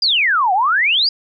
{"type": "exponential two-way sweep", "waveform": "sine", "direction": "down then up", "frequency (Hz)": [4996, 716, 4996], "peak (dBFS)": -12, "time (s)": [0.02, 1.09], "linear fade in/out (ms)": 5, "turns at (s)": 0.53, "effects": []}